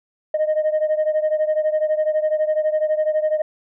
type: beating tone pair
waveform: sine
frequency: 614 / 626 Hz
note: D#5 / D#5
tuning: -23 / +10 cents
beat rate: 12 Hz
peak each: -17 / -20 dBFS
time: 0.34-3.42 s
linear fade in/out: 5 ms
effects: tanh soft clip ceiling -13 dBFS